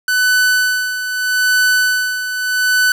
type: tone with tremolo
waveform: 45% pulse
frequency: 1500 Hz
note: F#6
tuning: 23 cents sharp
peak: -10 dBFS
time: 0.08-2.92 s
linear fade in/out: 2 ms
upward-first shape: sine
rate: 0.8 Hz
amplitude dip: 65%
effects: none